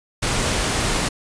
pink noise, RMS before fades -21 dBFS, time 0.22-1.09 s, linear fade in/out 10 ms, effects resampled to 22050 Hz

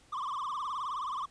triangle tone with vibrato, 1108.7 Hz, C#6, in tune, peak -31 dBFS, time 0.12-1.26 s, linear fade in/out 10 ms, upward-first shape triangle, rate 19 Hz, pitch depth 210 cents each way, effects pink hiss -62 dBFS RMS until 1.3 s + resampled to 22050 Hz

